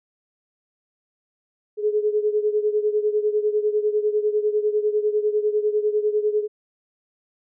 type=beating tone pair; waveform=sine; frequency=420 / 430 Hz; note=G#4 / A4; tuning=+19 / -40 cents; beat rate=10 Hz; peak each=-20 / -24 dBFS; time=1.77-6.48 s; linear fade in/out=50 ms; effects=none